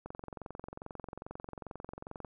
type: click train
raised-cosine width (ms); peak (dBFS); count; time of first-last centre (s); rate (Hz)
1; -28; 50; 0.06-2.248; 22.4
effects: none